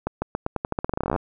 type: accelerating click train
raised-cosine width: 1 ms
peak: -10 dBFS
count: 22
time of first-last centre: 0.07-1.162 s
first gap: 150 ms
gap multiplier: 0.87
effects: none